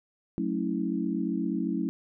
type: chord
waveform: sine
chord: F# minor seventh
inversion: none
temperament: equal with one note detuned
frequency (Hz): 185 / 220 / 277.2 / 325.3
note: F#3 / A3 / C#4 / E4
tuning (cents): 0 / 0 / 0 / -23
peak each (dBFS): -32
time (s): 0.38-1.89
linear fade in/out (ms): 0
effects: none